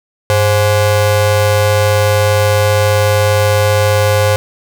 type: ring-modulated tone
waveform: 40% pulse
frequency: 313 Hz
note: D#4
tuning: 10 cents sharp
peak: -5 dBFS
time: 0.3-4.36 s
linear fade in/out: 0 ms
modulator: 214 Hz
effects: none